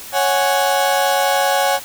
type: chord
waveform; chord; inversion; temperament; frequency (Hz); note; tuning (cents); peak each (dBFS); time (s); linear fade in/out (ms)
35% pulse; C# suspended fourth; none; equal; 554.4 / 740 / 830.6; C#5 / F#5 / G#5; 0 / 0 / 0; -17; 0.12-1.8; 50
effects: white hiss -34 dBFS RMS until 1.84 s